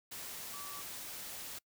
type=tone in noise; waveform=sine; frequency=1151 Hz; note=D6; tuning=35 cents flat; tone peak=-48 dBFS; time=0.53-0.82 s; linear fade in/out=10 ms; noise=white; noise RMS=-45 dBFS; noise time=0.11-1.59 s; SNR=-6 dB; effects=noise-tail reverb RT60 0.1 s tail -24 dB re dry